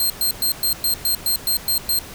10% pulse tone bursts, 4186 Hz, C8, in tune, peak -10 dBFS, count 10, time 0-1.99 s, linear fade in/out 2 ms, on 100 ms, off 110 ms, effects pink hiss -37 dBFS RMS until 2.14 s

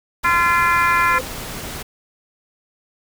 pink noise, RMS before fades -30 dBFS, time 0.23-1.83 s, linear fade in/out 10 ms
harmonic tone, 343.7 Hz, F4, 28 cents flat, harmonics 3 / 4 / 5 / 6 / 7, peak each -17 / -19 / -21 / -23 / -24 dBFS, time 0.24-1.19 s, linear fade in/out 10 ms
sine tone with exponential growth, 510 Hz, C5, 44 cents flat, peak -21 dBFS, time 0.92-1.21 s, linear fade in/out 2 ms, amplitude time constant 61 ms
effects none

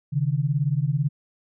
sine beating tone pair, 134.9 / 152.9 Hz, C#3 / D#3, -47 / -30 cents, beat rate 18 Hz, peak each -23 dBFS, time 0.12-1.09 s, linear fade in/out 20 ms, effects none

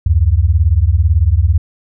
sine beating tone pair, 72 / 90 Hz, D2 / F#2, -34 / -47 cents, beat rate 18 Hz, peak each -11 dBFS, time 0.06-1.58 s, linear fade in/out 5 ms, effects none

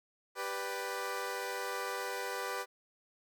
15% pulse chord, G major, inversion none, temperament equal, 392 / 493.9 / 587.3 Hz, G4 / B4 / D5, 0 / 0 / 0 cents, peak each -34 / -32 / -38 dBFS, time 0.35-2.66 s, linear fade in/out 50 ms, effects none

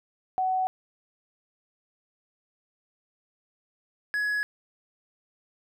sine / triangle tone pair in turn, 749 / 1681.4 Hz, F#5 / G#6, +21 / +21 cents, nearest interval octave + major second, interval 1400 cents, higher second, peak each -23 dBFS, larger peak neither, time 0.38-0.67 / 4.14-4.43 s, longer neither, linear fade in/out 0 ms, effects none

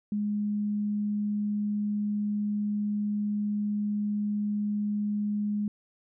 sine tone, 207.7 Hz, G#3, in tune, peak -26 dBFS, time 0.12-5.68 s, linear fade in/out 2 ms, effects none

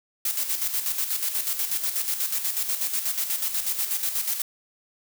blue noise with tremolo, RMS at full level -25 dBFS, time 0.25-4.42 s, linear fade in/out 2 ms, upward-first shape square, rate 8.2 Hz, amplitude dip 55%, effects none

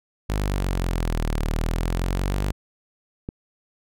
sawtooth exponential two-way sweep, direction down then up, 52 to 37.61 to 50.5 Hz, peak -18 dBFS, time 0.29-2.52 s, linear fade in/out 10 ms, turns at 1.39 s
click, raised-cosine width 3 ms, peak -17 dBFS, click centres 3.289 s
effects none

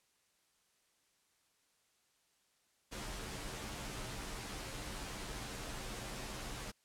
pink noise with comb filter, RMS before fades -44 dBFS, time 2.91-6.72 s, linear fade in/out 20 ms, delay 12 ms, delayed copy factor -0.65, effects white hiss -75 dBFS RMS until 6.84 s + low-pass 10000 Hz 12 dB/octave

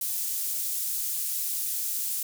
pink high-pass noise, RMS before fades -30 dBFS, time 0.01-2.23 s, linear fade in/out 5 ms, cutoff 10000 Hz, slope 12 dB/octave, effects none

